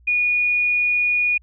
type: tone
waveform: sine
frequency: 2451 Hz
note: D#7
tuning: 27 cents flat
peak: -16 dBFS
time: 0.07-1.38 s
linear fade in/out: 10 ms
effects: added 60 Hz sine -49 dBFS peak until 1.42 s